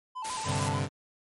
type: tone with vibrato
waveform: triangle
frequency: 945 Hz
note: A#5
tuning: 23 cents sharp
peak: -32 dBFS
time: 0.15-0.8 s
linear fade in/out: 20 ms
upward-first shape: square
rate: 6.8 Hz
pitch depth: 120 cents each way
type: noise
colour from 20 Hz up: white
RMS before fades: -36 dBFS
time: 0.24-0.69 s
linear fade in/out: 10 ms
type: chord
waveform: sawtooth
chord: G suspended fourth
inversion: none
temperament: equal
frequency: 98 / 130.81 / 146.83 Hz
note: G2 / C3 / D3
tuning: 0 / 0 / 0 cents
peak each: -28 dBFS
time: 0.44-0.89 s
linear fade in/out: 50 ms
effects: MP3 48 kbps